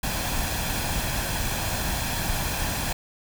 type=noise with comb filter; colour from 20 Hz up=pink; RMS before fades=-27 dBFS; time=0.03-2.93 s; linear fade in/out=5 ms; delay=1.2 ms; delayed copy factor=+0.5; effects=none